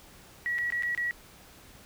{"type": "tone with dropouts", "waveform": "sine", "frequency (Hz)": 1924, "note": "B6", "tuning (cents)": -46, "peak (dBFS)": -27, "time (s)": [0.46, 1.11], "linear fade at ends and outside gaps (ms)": 0, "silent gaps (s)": [[0.583, 0.587], [0.703, 0.723], [0.824, 0.833], [0.949, 0.976]], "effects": ["pink hiss -53 dBFS RMS until 1.85 s"]}